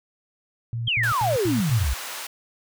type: tone bursts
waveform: sine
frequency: 116.54 Hz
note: A#2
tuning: in tune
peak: -25 dBFS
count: 5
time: 0.73-1.844 s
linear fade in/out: 0 ms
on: 150 ms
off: 91 ms
type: exponential sweep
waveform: sine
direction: down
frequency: 3322 to 56.4 Hz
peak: -20 dBFS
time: 0.87-1.94 s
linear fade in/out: 10 ms
type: high-pass noise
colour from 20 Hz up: pink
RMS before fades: -34 dBFS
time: 1.03-2.27 s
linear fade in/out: 5 ms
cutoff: 910 Hz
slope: 12 dB/octave
effects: none